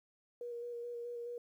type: tone with vibrato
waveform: sine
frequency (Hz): 476.9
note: A#4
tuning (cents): +39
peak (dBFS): -40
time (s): 0.41-1.38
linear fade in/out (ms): 2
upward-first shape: square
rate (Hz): 4.7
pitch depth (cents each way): 15
effects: 12-bit